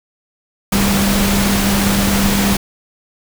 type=tone in noise; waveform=sine; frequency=198.7 Hz; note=G3; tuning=24 cents sharp; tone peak=-15 dBFS; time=0.72-2.57 s; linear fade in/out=5 ms; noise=pink; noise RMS=-17 dBFS; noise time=0.72-2.57 s; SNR=-1 dB; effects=none